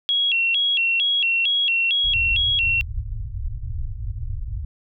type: tone with vibrato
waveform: sine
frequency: 3005 Hz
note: F#7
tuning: 26 cents sharp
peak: -17 dBFS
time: 0.09-2.81 s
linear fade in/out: 0 ms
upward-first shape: square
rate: 2.2 Hz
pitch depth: 170 cents each way
type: low-pass noise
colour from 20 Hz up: pink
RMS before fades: -28 dBFS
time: 2.04-4.65 s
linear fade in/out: 5 ms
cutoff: 120 Hz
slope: 96 dB/octave
effects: none